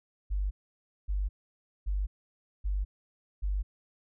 sine tone bursts, 49 Hz, G1, in tune, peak -27 dBFS, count 5, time 0.3-3.63 s, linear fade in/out 20 ms, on 210 ms, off 570 ms, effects none

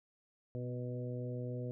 harmonic tone with a mistuned harmonic, 123.47 Hz, B2, in tune, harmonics 1 / 2 / 3 / 4 / 5, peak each -39 / -45 / -48 / -45 / -51 dBFS, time 0.55-1.71 s, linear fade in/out 0 ms, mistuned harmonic 2, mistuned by +24 cents, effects none

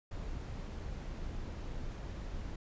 brown noise, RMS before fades -41 dBFS, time 0.11-2.56 s, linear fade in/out 5 ms, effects resampled to 16000 Hz

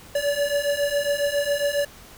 square beating tone pair, 570 / 577.3 Hz, C#5 / D5, +48 / -30 cents, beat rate 7.3 Hz, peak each -26 / -24 dBFS, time 0.15-1.85 s, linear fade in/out 5 ms, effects pink hiss -46 dBFS RMS until 2.17 s

